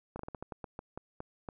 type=slowing click train; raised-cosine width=1 ms; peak=-26 dBFS; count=12; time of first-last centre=0.16-1.488 s; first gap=33 ms; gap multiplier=1.24; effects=none